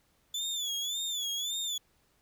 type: tone with vibrato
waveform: 30% pulse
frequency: 3465 Hz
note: A7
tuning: 27 cents flat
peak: -29 dBFS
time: 0.34-1.78 s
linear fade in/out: 5 ms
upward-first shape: sine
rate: 1.8 Hz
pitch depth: 100 cents each way
effects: pink hiss -70 dBFS RMS until 2.21 s